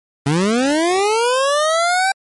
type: linear sweep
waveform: 25% pulse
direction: up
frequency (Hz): 133.8 to 784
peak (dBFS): -10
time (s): 0.26-2.12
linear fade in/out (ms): 5
effects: MP3 48 kbps